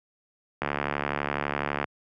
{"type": "click train", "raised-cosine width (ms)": 0.5, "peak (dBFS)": -11, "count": 89, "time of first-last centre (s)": [0.62, 1.842], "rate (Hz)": 72, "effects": ["high-pass 100 Hz 12 dB/octave"]}